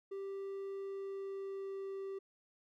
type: tone with pitch glide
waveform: triangle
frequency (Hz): 392 to 389.3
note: G4 to G4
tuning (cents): 0 to -12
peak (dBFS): -38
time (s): 0.11-2.19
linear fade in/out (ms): 10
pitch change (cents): -12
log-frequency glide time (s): 0.85-1.99
effects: none